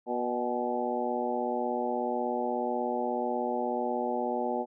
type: harmonic tone with a mistuned harmonic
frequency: 121.8 Hz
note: B2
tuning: 24 cents flat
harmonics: 2 / 3 / 4 / 5 / 6 / 7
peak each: -35 / -35 / -35 / -35 / -35 / -35 dBFS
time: 0.06-4.66 s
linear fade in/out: 50 ms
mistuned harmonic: 6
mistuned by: +59 cents
effects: none